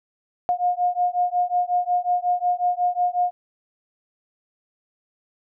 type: beating tone pair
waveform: sine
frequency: 712 / 717.5 Hz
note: F5 / F5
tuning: +33 / +47 cents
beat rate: 5.5 Hz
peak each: -22 dBFS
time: 0.49-3.31 s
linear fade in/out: 0 ms
effects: none